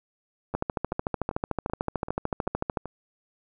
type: two click trains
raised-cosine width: 1 ms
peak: -12 / -21 dBFS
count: 31 / 7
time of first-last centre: 0.55-2.772 / 0.54-2.857 s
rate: 13.5 / 2.59 Hz
effects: none